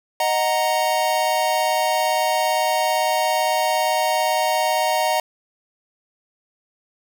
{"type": "chord", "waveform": "square", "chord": "D# minor", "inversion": "none", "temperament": "equal", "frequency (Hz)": [622.3, 740, 932.3], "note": ["D#5", "F#5", "A#5"], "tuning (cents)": [0, 0, 0], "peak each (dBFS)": -23, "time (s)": [0.2, 5.2], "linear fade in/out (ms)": 2, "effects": []}